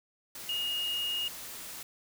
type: tone in noise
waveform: sine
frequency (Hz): 2858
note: F7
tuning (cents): +39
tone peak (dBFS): -30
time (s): 0.49-1.28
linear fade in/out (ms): 2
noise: white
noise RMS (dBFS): -43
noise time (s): 0.35-1.83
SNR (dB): +10
effects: none